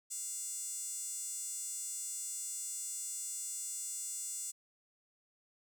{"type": "tone with high-pass filter", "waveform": "sawtooth", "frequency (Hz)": 700, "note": "F5", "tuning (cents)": 4, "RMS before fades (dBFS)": -41, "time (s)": [0.1, 4.52], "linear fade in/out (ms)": 20, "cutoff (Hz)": 7600, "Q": 5.4, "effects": []}